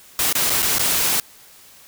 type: noise with dropouts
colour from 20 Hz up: white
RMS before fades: -19 dBFS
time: 0.19-1.2 s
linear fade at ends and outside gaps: 1 ms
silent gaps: 0.327-0.352 / 0.497-0.502 / 0.622-0.627 / 0.784-0.794 s
effects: white hiss -47 dBFS RMS until 1.87 s